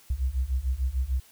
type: beating tone pair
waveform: sine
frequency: 61.2 / 67.9 Hz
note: B1 / C#2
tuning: -15 / -35 cents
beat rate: 6.7 Hz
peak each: -28 / -27 dBFS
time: 0.1-1.2 s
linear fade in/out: 5 ms
effects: white hiss -56 dBFS RMS until 1.31 s